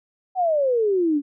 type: exponential sweep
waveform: sine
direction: down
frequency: 766 to 277.2 Hz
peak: -17 dBFS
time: 0.35-1.22 s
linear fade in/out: 50 ms
effects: none